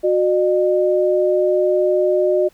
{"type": "tone pair together", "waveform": "sine", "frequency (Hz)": [366.1, 607], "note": ["F#4", "D#5"], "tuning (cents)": [-18, -43], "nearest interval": "major sixth", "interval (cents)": 875, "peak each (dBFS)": -16, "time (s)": [0.03, 2.49], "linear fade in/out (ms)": 20, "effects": ["pink hiss -55 dBFS RMS until 2.53 s"]}